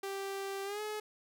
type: tone with pitch glide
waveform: sawtooth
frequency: 392 to 425 Hz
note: G4 to G#4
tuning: 0 to +40 cents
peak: -33 dBFS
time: 0.03-1 s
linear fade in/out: 5 ms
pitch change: +140 cents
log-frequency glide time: 0.64-0.81 s
effects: none